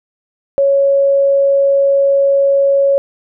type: tone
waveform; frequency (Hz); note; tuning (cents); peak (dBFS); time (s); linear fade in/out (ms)
sine; 554.4; C#5; 0; -8; 0.58-2.98; 0
effects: none